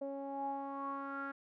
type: tone with low-pass filter sweep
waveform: sawtooth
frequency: 276.2 Hz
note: C#4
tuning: 6 cents flat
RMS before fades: -41 dBFS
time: 0.01-1.32 s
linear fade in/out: 10 ms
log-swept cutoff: 610 to 1500 Hz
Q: 9.3
effects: none